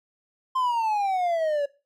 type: exponential sweep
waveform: triangle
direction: down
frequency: 1051 to 562 Hz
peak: -20 dBFS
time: 0.55-1.66 s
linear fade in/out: 10 ms
effects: noise-tail reverb RT60 0.3 s tail -18 dB re dry